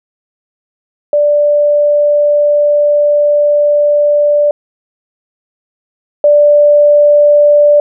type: tone pair in turn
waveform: sine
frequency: 587.3 / 587.3 Hz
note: D5 / D5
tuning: 0 / 0 cents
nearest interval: unison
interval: 0 cents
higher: neither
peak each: -6 / -3 dBFS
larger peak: second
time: 1.13-4.51 / 6.24-7.8 s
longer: first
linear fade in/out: 2 ms
effects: none